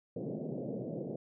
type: band-pass noise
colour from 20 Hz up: pink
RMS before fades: -39 dBFS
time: 0.16-1.16 s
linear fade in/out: 5 ms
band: 130 to 600 Hz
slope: 48 dB/octave
effects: none